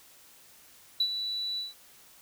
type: tone with ADSR envelope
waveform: sine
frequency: 3951 Hz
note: B7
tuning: in tune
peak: -20 dBFS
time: 1-1.74 s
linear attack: 5 ms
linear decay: 66 ms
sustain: -10 dB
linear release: 160 ms
effects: tanh soft clip ceiling -19 dBFS + white hiss -56 dBFS RMS until 2.21 s